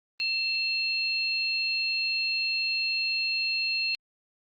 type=tone pair together; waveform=sine; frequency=2677 / 4230 Hz; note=E7 / C8; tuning=+26 / +18 cents; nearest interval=minor sixth; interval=792 cents; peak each=-28 dBFS; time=0.2-3.95 s; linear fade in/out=0 ms; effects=Opus 24 kbps